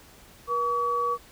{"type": "tone pair together", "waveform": "sine", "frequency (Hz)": [480.2, 1137.8], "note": ["B4", "C#6"], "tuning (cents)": [-49, 45], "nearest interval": "octave + minor third", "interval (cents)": 1494, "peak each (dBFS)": [-30, -24], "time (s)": [0.47, 1.18], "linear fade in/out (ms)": 50, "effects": ["pink hiss -52 dBFS RMS until 1.31 s"]}